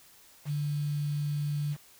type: tone with quantisation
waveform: sine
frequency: 146.7 Hz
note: D3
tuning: 2 cents flat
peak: -28 dBFS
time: 0.45-1.77 s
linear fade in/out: 50 ms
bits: 8
effects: white hiss -57 dBFS RMS until 1.99 s